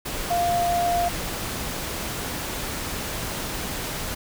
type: tone in noise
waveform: sine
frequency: 697 Hz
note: F5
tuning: 4 cents flat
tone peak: -20 dBFS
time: 0.3-1.09 s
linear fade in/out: 10 ms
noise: pink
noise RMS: -30 dBFS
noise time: 0.05-4.15 s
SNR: +7 dB
effects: none